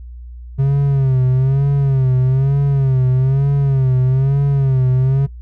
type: tone with vibrato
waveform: triangle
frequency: 134.2 Hz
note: C3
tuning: 44 cents sharp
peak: -9 dBFS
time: 0.58-5.27 s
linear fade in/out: 20 ms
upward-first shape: sine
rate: 1.1 Hz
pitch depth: 85 cents each way
effects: noise-tail reverb RT60 0.1 s tail -20 dB re dry + added 60 Hz sine -30 dBFS peak until 5.41 s